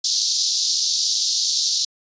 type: band-pass noise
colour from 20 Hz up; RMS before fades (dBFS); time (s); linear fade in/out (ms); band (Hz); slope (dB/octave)
white; -21; 0.04-1.85; 5; 3900 to 6200; 48
effects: resampled to 16000 Hz